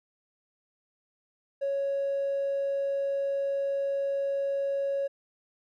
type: tone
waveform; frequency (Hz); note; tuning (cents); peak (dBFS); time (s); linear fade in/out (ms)
triangle; 554.4; C#5; 0; -23; 1.61-5.08; 20
effects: tanh soft clip ceiling -23 dBFS